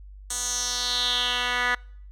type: tone with band-pass filter sweep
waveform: 10% pulse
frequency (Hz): 245.9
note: B3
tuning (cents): -7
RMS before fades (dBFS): -26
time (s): 0.3-1.75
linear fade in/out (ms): 5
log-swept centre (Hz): 7800 to 1900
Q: 3.6
effects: noise-tail reverb RT60 0.6 s tail -26 dB re dry + added 49 Hz sine -41 dBFS peak until 2.11 s